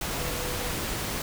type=tone in noise; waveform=sine; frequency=493.9 Hz; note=B4; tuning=in tune; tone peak=-38 dBFS; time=0.19-0.7 s; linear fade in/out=2 ms; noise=pink; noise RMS=-31 dBFS; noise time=0.01-1.22 s; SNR=-10 dB; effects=none